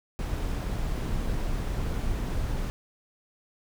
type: noise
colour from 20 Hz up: brown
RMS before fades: -29 dBFS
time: 0.19-2.7 s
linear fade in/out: 0 ms
effects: none